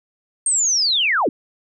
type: linear sweep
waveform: sine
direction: down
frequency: 8650 to 207.7 Hz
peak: -15 dBFS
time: 0.46-1.29 s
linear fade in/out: 2 ms
effects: none